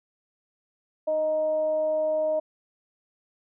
sine tone with frequency modulation, 622 Hz, D#5, 1 cent flat, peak -22 dBFS, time 1.07-2.4 s, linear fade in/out 10 ms, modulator 315 Hz, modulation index 0.24, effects none

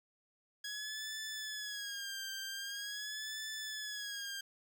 15% pulse tone with vibrato, 1661.2 Hz, G#6, in tune, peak -34 dBFS, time 0.64-4.41 s, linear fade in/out 5 ms, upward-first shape sine, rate 0.44 Hz, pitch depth 90 cents each way, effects none

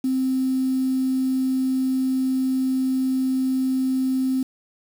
triangle tone, 261.1 Hz, C4, 3 cents flat, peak -15 dBFS, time 0.04-4.43 s, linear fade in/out 5 ms, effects tanh soft clip ceiling -17 dBFS + 7-bit

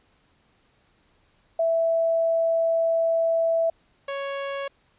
sine / sawtooth tone pair in turn, 660 / 555 Hz, E5 / C#5, +2 / +2 cents, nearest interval minor third, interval 300 cents, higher first, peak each -19 / -24 dBFS, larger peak first, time 1.59-3.7 / 4.08-4.68 s, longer first, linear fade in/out 5 ms, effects pink hiss -64 dBFS RMS until 4.98 s + resampled to 8000 Hz

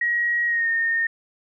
sine tone with pitch glide, 1899 to 1834.3 Hz, A#6 to A#6, +32 to -28 cents, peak -19 dBFS, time 0.01-1.07 s, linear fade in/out 5 ms, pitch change -60 cents, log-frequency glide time 0.46-0.68 s, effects none

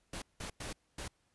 pink noise bursts at uneven times, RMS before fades -42 dBFS, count 4, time 0.13-0.22 / 0.4-0.5 / 0.6-0.73 / 0.98-1.08 s, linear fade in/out 5 ms, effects pink hiss -75 dBFS RMS until 1.34 s + resampled to 24000 Hz

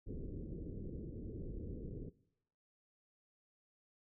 pink low-pass noise, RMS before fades -45 dBFS, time 0.06-2.1 s, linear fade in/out 20 ms, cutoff 460 Hz, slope 48 dB/octave, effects noise-tail reverb RT60 0.8 s tail -21 dB re dry

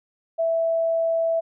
sine tone, 659.3 Hz, E5, in tune, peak -19 dBFS, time 0.38-1.41 s, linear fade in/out 20 ms, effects none

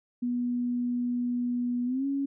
sine tone with pitch glide, 243.9 to 276.9 Hz, B3 to C#4, -21 to -2 cents, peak -26 dBFS, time 0.22-2.26 s, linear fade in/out 10 ms, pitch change +219 cents, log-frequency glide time 1.85-2.06 s, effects none

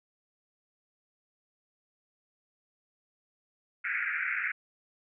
pink band-pass noise, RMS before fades -32 dBFS, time 3.84-4.52 s, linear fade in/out 10 ms, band 1400 to 2400 Hz, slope 96 dB/octave, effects none

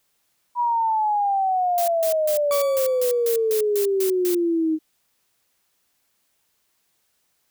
sine exponential sweep, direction down, 977 to 310.5 Hz, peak -18 dBFS, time 0.55-4.79 s, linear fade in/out 50 ms
blue noise bursts, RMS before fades -29 dBFS, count 11, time 1.78-4.347 s, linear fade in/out 0 ms, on 97 ms, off 150 ms
40% pulse tone with exponential decay, 1145 Hz, D6, 44 cents flat, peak -24 dBFS, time 2.51-3.53 s, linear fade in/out 0 ms, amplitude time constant 220 ms
effects white hiss -69 dBFS RMS until 7.5 s

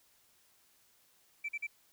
sine tone bursts, 2328 Hz, D7, 16 cents flat, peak -33 dBFS, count 3, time 1.44-1.67 s, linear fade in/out 10 ms, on 48 ms, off 43 ms, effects tanh soft clip ceiling -31 dBFS + white hiss -68 dBFS RMS until 1.92 s

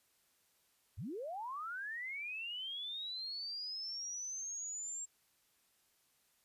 sine linear sweep, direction up, 64.9 to 7500 Hz, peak -40 dBFS, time 0.97-5.06 s, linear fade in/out 20 ms, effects white hiss -74 dBFS RMS until 6.44 s + resampled to 32000 Hz

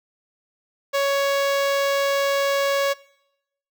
sawtooth tone with notch filter, 557 Hz, C#5, 8 cents sharp, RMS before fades -21 dBFS, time 0.93-2.94 s, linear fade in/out 20 ms, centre 10000 Hz, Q 1.3, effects noise-tail reverb RT60 0.8 s tail -22 dB re dry

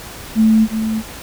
sine tone with echo, 220 Hz, A3, in tune, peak -8 dBFS, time 0.35-0.68 s, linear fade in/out 50 ms, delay 350 ms, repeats 1, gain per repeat -8 dB, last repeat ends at 1.03 s, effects pink hiss -33 dBFS RMS until 1.22 s

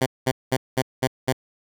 10% pulse tone bursts, 130 Hz, C3, 11 cents flat, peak -10 dBFS, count 6, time 0.01-1.328 s, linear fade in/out 10 ms, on 53 ms, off 200 ms, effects none

